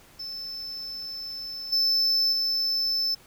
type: tone with level steps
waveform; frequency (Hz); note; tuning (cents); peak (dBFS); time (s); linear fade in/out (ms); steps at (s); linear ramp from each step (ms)
triangle; 5274; E8; 0; -32 / -19 / -22; 0.19-3.15; 10; 1.72 / 2.32; 10
effects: pink hiss -54 dBFS RMS until 3.26 s